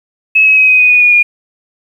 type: tone with pitch steps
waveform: sine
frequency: 2580 / 2558 / 2536 / 2514 / 2492 / 2471 / 2449 / 2428 Hz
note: E7 / D#7 / D#7 / D#7 / D#7 / D#7 / D#7 / D#7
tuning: -38 / +47 / +32 / +17 / +2 / -13 / -28 / -43 cents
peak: -4 dBFS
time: 0.35-1.23 s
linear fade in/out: 10 ms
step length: 110 ms
effects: 7-bit